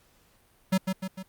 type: tone with echo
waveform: square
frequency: 188.9 Hz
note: F#3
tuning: 36 cents sharp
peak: -21 dBFS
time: 0.72-0.78 s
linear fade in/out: 10 ms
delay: 150 ms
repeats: 3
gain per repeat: -5 dB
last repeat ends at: 1.23 s
effects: pink hiss -63 dBFS RMS until 1.28 s + Opus 48 kbps